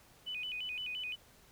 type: tone with vibrato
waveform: sine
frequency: 2729 Hz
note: F7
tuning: 41 cents flat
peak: -37 dBFS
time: 0.26-1.16 s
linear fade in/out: 20 ms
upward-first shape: square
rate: 5.8 Hz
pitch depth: 160 cents each way
effects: pink hiss -62 dBFS RMS until 1.51 s